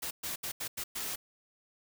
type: noise bursts at uneven times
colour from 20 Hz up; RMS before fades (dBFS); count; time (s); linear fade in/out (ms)
white; -37; 6; 0.02-0.11 / 0.23-0.36 / 0.43-0.52 / 0.6-0.68 / 0.77-0.84 / 0.95-1.16; 10
effects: none